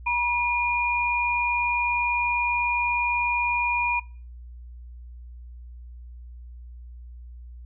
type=tone pair together; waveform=sine; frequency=963.2 / 2427 Hz; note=B5 / D#7; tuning=-44 / -44 cents; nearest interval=octave + major third; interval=1600 cents; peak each=-24 dBFS; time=0.06-4 s; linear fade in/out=10 ms; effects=noise-tail reverb RT60 0.4 s tail -21 dB re dry + added 60 Hz sine -39 dBFS peak until 7.65 s